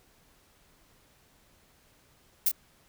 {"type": "noise with echo", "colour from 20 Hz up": "violet", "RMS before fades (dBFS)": -23, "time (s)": [2.46, 2.49], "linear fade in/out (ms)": 5, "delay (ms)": 26, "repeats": 1, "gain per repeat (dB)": -7, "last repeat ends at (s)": 2.516, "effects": ["pink hiss -63 dBFS RMS until 2.88 s"]}